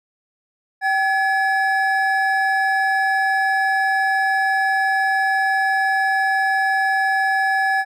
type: tone pair together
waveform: triangle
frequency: 774.1 / 1700 Hz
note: G5 / G#6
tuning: -22 / +40 cents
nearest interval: octave + major second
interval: 1362 cents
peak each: -17 dBFS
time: 0.81-7.85 s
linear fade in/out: 50 ms
effects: none

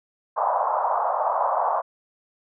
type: band-pass noise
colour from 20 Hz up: white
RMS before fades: -23 dBFS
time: 0.36-1.82 s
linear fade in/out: 20 ms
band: 590 to 1100 Hz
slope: 48 dB/octave
effects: none

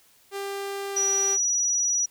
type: tone with pitch glide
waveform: sawtooth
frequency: 396.9 to 393.5 Hz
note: G4 to G4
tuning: +22 to +7 cents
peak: -26 dBFS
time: 0.31-1.38 s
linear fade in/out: 50 ms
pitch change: -15 cents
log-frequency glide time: 0.91-1.03 s
type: tone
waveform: sine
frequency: 5840 Hz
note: F#8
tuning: 24 cents flat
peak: -21 dBFS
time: 0.96-2.06 s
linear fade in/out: 10 ms
effects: white hiss -59 dBFS RMS until 2.1 s

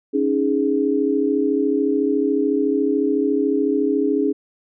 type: chord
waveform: sine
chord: C# suspended second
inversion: none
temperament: equal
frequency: 277.2 / 311.1 / 415.3 Hz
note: C#4 / D#4 / G#4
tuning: 0 / 0 / 0 cents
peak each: -20 / -22 / -20 dBFS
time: 0.13-4.33 s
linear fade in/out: 20 ms
effects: none

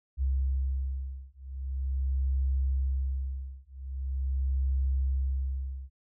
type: beating tone pair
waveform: sine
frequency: 66.3 / 66.73 Hz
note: C2 / C2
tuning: +23 / +35 cents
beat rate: 0.43 Hz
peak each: -30 dBFS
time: 0.17-5.9 s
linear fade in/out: 50 ms
effects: none

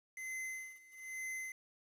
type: tone with tremolo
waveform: square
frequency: 2054 Hz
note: C7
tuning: 33 cents flat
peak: -40 dBFS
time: 0.17-1.52 s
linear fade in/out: 2 ms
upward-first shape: sine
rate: 1.1 Hz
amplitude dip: 90%
effects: resampled to 32000 Hz + 11-bit

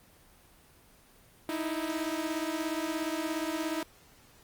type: beating tone pair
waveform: sawtooth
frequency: 310 / 327 Hz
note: D#4 / E4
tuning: -6 / -14 cents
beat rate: 17 Hz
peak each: -30 dBFS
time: 1.49-3.83 s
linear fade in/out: 2 ms
effects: pink hiss -59 dBFS RMS until 4.43 s + Opus 24 kbps

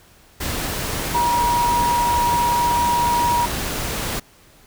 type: tone in noise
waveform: sine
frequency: 956 Hz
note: A#5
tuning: 43 cents sharp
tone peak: -16 dBFS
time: 1.14-3.46 s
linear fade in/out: 10 ms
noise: pink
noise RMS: -25 dBFS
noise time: 0.4-4.2 s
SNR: +6 dB
effects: pink hiss -51 dBFS RMS until 4.66 s

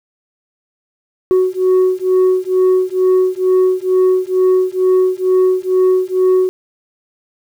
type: beating tone pair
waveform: sine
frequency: 370 / 372.2 Hz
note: F#4 / F#4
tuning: 0 / +10 cents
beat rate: 2.2 Hz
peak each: -11 dBFS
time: 1.31-6.49 s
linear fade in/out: 0 ms
effects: tanh soft clip ceiling -7 dBFS + 7-bit

